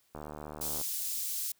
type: click train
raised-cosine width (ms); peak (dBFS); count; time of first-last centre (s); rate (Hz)
1; -28; 51; 0.15-0.812; 75.5
type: high-pass noise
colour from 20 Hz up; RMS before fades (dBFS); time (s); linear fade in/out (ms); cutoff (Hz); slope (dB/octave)
white; -35; 0.61-1.52; 5; 5300; 12
effects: white hiss -70 dBFS RMS until 1.59 s